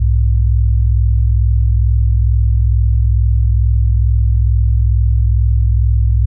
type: tone pair together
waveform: sine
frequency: 62 / 104.27 Hz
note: B1 / G#2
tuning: +7 / +7 cents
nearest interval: major sixth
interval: 900 cents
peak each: -10 / -14 dBFS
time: 0-6.26 s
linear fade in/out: 10 ms
effects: none